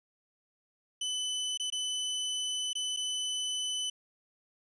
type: tone with dropouts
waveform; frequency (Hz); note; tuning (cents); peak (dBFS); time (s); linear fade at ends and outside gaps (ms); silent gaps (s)
sawtooth; 3009; F#7; +28; -28; 1.01-3.9; 5; 1.575-1.597 / 1.702-1.723 / 2.732-2.752 / 2.965-2.97
effects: resampled to 22050 Hz